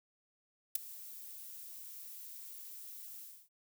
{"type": "noise with ADSR envelope", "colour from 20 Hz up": "violet", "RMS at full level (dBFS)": -28, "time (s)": [0.75, 3.49], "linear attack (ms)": 6, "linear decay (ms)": 8, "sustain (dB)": -21, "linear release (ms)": 290, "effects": []}